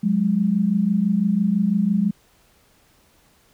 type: tone pair together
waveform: sine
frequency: 181.71 / 207.7 Hz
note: F#3 / G#3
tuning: -31 / 0 cents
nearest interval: major second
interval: 231 cents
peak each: -21 / -18 dBFS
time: 0.03-2.11 s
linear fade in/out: 10 ms
effects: pink hiss -58 dBFS RMS until 3.53 s